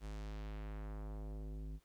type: tone with low-pass filter sweep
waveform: square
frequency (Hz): 52.3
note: G#1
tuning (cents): +13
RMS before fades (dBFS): -45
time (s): 0-1.8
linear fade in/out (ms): 50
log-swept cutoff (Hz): 10000 to 220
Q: 0.95
effects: pink hiss -75 dBFS RMS until 1.84 s